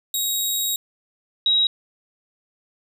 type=tone pair in turn; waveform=15% pulse / sine; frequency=3797 / 3830 Hz; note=A#7 / A#7; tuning=+31 / +46 cents; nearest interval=unison; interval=15 cents; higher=second; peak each=-14 / -15 dBFS; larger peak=first; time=0.14-0.76 / 1.46-1.67 s; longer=first; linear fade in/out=2 ms; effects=none